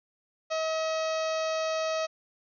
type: harmonic tone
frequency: 638 Hz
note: D#5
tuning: 43 cents sharp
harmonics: 1 / 2 / 3 / 4 / 5 / 6 / 7 / 8 / 9 / 10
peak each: -28 / -35 / -42 / -40 / -45 / -44 / -44 / -47 / -45 / -49 dBFS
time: 0.5-2.07 s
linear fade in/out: 20 ms
effects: none